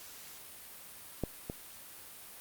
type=clicks; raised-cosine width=2 ms; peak=-18 / -23 dBFS; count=2; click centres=1.237 / 1.499 s; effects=white hiss -50 dBFS RMS until 2.4 s + Opus 48 kbps